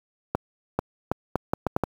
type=accelerating click train; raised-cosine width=1 ms; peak=-8 dBFS; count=8; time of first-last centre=0.35-1.837 s; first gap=440 ms; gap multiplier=0.74; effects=high-pass 60 Hz 12 dB/octave + 7-bit